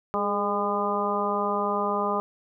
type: harmonic tone with a mistuned harmonic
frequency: 203.2 Hz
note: G#3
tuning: 38 cents flat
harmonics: 1 / 2 / 3 / 4 / 5 / 6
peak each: -32 / -30 / -31 / -31 / -30 / -29 dBFS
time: 0.14-2.2 s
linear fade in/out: 0 ms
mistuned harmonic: 2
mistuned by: +36 cents
effects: none